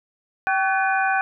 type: tone cluster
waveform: sine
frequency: 774 / 1128 / 1507 / 1721 / 2441 Hz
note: G5 / C#6 / F#6 / A6 / D#7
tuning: -22 / +30 / +31 / -39 / -34 cents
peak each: -21 / -30 / -22 / -30 / -30 dBFS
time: 0.47-1.21 s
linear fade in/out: 0 ms
effects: none